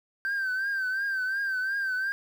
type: tone with vibrato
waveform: sine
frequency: 1561 Hz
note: G6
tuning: 8 cents flat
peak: -24 dBFS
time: 0.25-2.12 s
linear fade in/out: 0 ms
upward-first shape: triangle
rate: 2.8 Hz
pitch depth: 79 cents each way
effects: tanh soft clip ceiling -25 dBFS + 9-bit